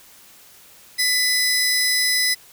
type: tone pair together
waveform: sawtooth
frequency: 1997 / 5063 Hz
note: B6 / D#8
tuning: +19 / +29 cents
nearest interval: octave + major third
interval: 1610 cents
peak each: -17 dBFS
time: 0.98-2.35 s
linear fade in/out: 20 ms
effects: white hiss -48 dBFS RMS until 2.52 s